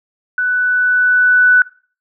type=tone with level ramp; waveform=sine; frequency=1490 Hz; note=F#6; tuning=12 cents sharp; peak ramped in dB=-13 to -5 dBFS; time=0.38-1.62 s; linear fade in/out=2 ms; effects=noise-tail reverb RT60 0.4 s tail -21 dB re dry